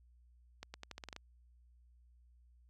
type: accelerating click train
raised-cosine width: 0.2 ms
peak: -28 dBFS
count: 9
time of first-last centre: 0.63-1.164 s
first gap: 110 ms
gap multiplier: 0.85
effects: added 60 Hz sine -62 dBFS peak until 2.69 s